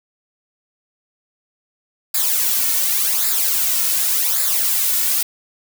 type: noise with flanger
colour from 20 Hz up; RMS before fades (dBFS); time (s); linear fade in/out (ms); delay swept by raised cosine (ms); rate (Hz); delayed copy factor
blue; -18; 2.14-5.23; 5; 0.33 to 2.53; 0.88; -0.75
effects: none